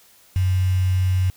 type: tone with quantisation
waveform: sine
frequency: 92.5 Hz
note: F#2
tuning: in tune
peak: -16 dBFS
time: 0.36-1.3 s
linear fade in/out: 0 ms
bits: 6
effects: white hiss -53 dBFS RMS until 1.36 s